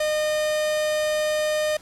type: tone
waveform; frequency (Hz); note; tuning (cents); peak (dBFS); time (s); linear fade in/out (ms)
45% pulse; 611; D#5; -32; -21; 0-1.77; 5
effects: pink hiss -49 dBFS RMS until 1.81 s + low-pass 11000 Hz 12 dB/octave